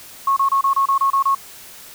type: tone bursts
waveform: sine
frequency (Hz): 1095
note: C#6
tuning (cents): -22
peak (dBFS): -13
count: 9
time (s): 0.27-1.349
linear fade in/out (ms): 5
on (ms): 95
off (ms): 28
effects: white hiss -40 dBFS RMS until 1.94 s